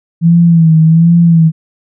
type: tone with vibrato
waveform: sine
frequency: 164.81 Hz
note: E3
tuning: in tune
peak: -3 dBFS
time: 0.21-1.52 s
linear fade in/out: 50 ms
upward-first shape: sine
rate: 1.3 Hz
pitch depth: 62 cents each way
effects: none